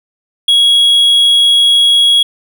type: tone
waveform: triangle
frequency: 3322 Hz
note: G#7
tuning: in tune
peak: -4 dBFS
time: 0.48-2.23 s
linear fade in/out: 5 ms
effects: none